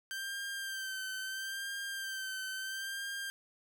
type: tone with vibrato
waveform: sawtooth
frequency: 1567 Hz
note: G6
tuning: 1 cent flat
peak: -34 dBFS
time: 0.11-3.3 s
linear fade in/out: 0 ms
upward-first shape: sine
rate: 0.75 Hz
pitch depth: 39 cents each way
effects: none